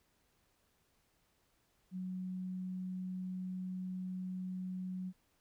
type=tone; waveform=sine; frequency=184.6 Hz; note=F#3; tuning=4 cents flat; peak=-38 dBFS; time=1.91-5.13 s; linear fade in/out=50 ms; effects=pink hiss -75 dBFS RMS until 5.4 s